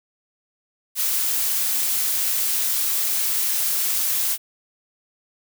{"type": "noise", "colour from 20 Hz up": "blue", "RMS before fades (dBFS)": -22, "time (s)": [0.95, 4.38], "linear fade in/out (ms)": 50, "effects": []}